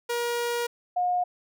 sawtooth / sine tone pair in turn, 476.1 / 718.1 Hz, A#4 / F5, +37 / +48 cents, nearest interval perfect fifth, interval 711 cents, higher second, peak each -22 dBFS, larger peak neither, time 0.09-0.67 / 0.96-1.24 s, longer first, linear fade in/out 10 ms, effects none

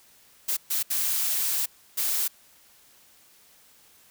blue noise bursts at uneven times, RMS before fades -26 dBFS, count 4, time 0.48-0.57 / 0.7-0.83 / 0.9-1.66 / 1.97-2.28 s, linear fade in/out 10 ms, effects white hiss -57 dBFS RMS until 4.1 s

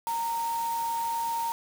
sine tone in noise, 925 Hz, A#5, 14 cents flat, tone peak -27 dBFS, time 0.07-1.52 s, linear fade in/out 0 ms, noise white, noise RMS -41 dBFS, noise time 0.07-1.52 s, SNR +11 dB, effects none

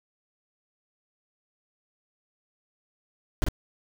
brown noise with echo, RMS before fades -21 dBFS, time 3.42-3.44 s, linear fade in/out 0 ms, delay 45 ms, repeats 1, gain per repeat -3 dB, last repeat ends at 3.485 s, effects none

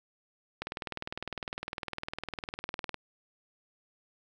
click train, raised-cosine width 0.3 ms, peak -19 dBFS, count 47, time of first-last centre 0.62-2.943 s, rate 19.8 Hz, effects 10-bit

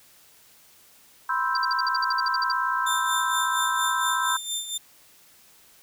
sine chord, C major seventh, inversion third, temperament equal, 987.8 / 1046.5 / 1318.5 / 1568 Hz, B5 / C6 / E6 / G6, 0 / 0 / 0 / 0 cents, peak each -28 dBFS, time 1.29-4.37 s, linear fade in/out 5 ms
sine tone bursts, 4699 Hz, D8, in tune, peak -25 dBFS, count 13, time 1.55-2.518 s, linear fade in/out 2 ms, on 20 ms, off 59 ms
20% pulse tone with tremolo, 3582 Hz, A7, 30 cents sharp, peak -20 dBFS, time 2.86-4.78 s, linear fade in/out 10 ms, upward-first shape sine, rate 4.3 Hz, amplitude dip 65%
effects white hiss -55 dBFS RMS until 5.82 s

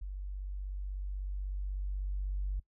sine tone with level ramp, 48.12 Hz, G1, 31 cents flat, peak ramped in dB -37 to -30 dBFS, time 0.01-2.6 s, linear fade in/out 10 ms, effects noise-tail reverb RT60 0.1 s tail -22 dB re dry + tanh soft clip ceiling -26 dBFS

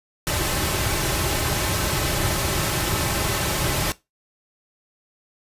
pink noise with comb filter, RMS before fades -23 dBFS, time 0.27-3.92 s, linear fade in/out 0 ms, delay 4.2 ms, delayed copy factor -0.55, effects noise-tail reverb RT60 0.2 s tail -18 dB re dry + resampled to 32000 Hz

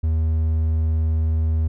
triangle tone, 79.6 Hz, D#2, 40 cents sharp, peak -15 dBFS, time 0.03-1.68 s, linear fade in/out 10 ms, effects none

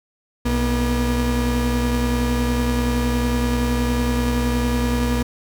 35% pulse tone pair together, 62.9 / 240.9 Hz, B1 / B3, +32 / -43 cents, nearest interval octave + major seventh, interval 2325 cents, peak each -19 dBFS, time 0.45-5.23 s, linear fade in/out 10 ms, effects none

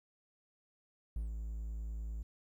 triangle tone with ADSR envelope, 55 Hz, A1, in tune, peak -32 dBFS, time 1.16-2.23 s, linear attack 3 ms, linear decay 130 ms, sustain -4 dB, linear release 7 ms, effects 12-bit

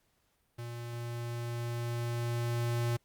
square tone with level ramp, 118.6 Hz, A#2, 30 cents sharp, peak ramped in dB -39 to -29 dBFS, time 0.58-2.97 s, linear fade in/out 10 ms, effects pink hiss -74 dBFS RMS until 3.04 s + Opus 48 kbps

